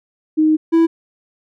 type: tone pair in turn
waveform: sine / triangle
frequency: 311.1 / 329.6 Hz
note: D#4 / E4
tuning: 0 / 0 cents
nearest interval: minor second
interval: 100 cents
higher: second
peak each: -10 / -7 dBFS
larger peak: second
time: 0.37-0.57 / 0.72-0.87 s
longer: first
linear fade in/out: 20 ms
effects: none